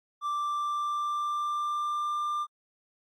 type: tone with pitch glide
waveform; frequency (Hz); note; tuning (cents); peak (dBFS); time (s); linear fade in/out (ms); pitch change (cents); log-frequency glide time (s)
triangle; 1174.7 to 1192.5; D6 to D6; 0 to +26; -26; 0.21-2.47; 50; +26; 0.32-2.21
effects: AAC 64 kbps